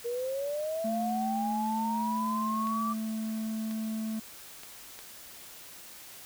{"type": "linear sweep", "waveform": "sine", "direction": "up", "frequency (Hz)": [466.2, 1174.7], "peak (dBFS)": -30, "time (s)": [0.04, 2.94], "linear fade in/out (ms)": 20}
{"type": "tone", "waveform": "triangle", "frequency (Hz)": 220, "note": "A3", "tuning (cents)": 0, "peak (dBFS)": -29, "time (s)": [0.84, 4.2], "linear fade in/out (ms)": 10}
{"type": "clicks", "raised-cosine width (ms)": 0.2, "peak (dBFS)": -28, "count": 4, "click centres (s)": [2.671, 3.711, 4.634, 4.99]}
{"effects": ["white hiss -48 dBFS RMS until 6.25 s"]}